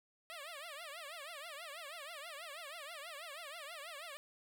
10% pulse tone with vibrato, 622.3 Hz, D#5, in tune, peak -38 dBFS, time 0.3-4.17 s, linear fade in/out 0 ms, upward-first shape triangle, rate 6.2 Hz, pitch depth 240 cents each way, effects none

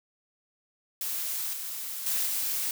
blue noise with level steps, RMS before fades -32 / -36 / -28 / -30 dBFS, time 1.01-2.71 s, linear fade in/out 2 ms, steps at 1.53 / 2.06 / 2.26 s, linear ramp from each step 5 ms, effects none

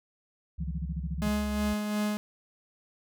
sine tone, 68.4 Hz, C#2, 23 cents flat, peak -33 dBFS, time 0.58-1.74 s, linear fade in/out 10 ms
sine tone bursts, 164.81 Hz, E3, in tune, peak -30 dBFS, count 10, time 0.6-1.29 s, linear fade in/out 10 ms, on 42 ms, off 30 ms
45% pulse tone with tremolo, 209.8 Hz, G#3, 18 cents sharp, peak -26 dBFS, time 1.22-2.17 s, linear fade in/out 0 ms, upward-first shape sine, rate 2.8 Hz, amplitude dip 40%
effects none

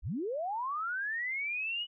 sine linear sweep, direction up, 32.8 to 2960 Hz, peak -32 dBFS, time 0.02-1.87 s, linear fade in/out 50 ms, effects none

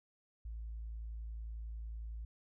sine tone, 55.5 Hz, A1, 16 cents sharp, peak -40 dBFS, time 0.45-2.25 s, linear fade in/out 5 ms, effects tanh soft clip ceiling -37 dBFS

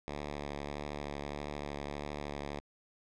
5% pulse tone with vibrato, 72.6 Hz, D2, 19 cents flat, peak -27 dBFS, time 0.08-2.6 s, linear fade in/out 0 ms, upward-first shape triangle, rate 1.6 Hz, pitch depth 25 cents each way, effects low-pass 5000 Hz 12 dB/octave

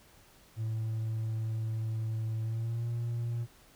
triangle tone with pitch glide, 111.1 to 117.71 Hz, A2 to A#2, +17 to +17 cents, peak -28 dBFS, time 0.56-3.47 s, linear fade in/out 50 ms, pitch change +100 cents, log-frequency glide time 2.43-2.88 s, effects tanh soft clip ceiling -25 dBFS + pink hiss -60 dBFS RMS until 3.75 s

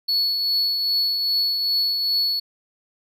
triangle tone with tremolo, 4404 Hz, C#8, 12 cents flat, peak -16 dBFS, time 0.08-2.4 s, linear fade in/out 10 ms, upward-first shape triangle, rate 2.5 Hz, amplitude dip 40%, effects none

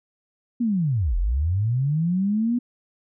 sine linear two-way sweep, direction down then up, 246.9 to 38.87 to 246.9 Hz, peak -19 dBFS, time 0.6-2.59 s, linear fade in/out 10 ms, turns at 1.17 s, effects none

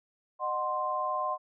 sine chord, C diminished, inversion first, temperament equal with one note detuned, 611.2 / 740 / 1046.5 Hz, Eb5 / Gb5 / C6, -31 / 0 / 0 cents, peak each -35 / -35 / -30 dBFS, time 0.39-1.38 s, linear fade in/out 50 ms, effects none

